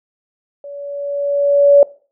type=tone with level ramp; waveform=sine; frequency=569 Hz; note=C#5; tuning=45 cents sharp; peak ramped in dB=-29 to -3 dBFS; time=0.64-1.83 s; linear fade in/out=2 ms; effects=noise-tail reverb RT60 0.4 s tail -21 dB re dry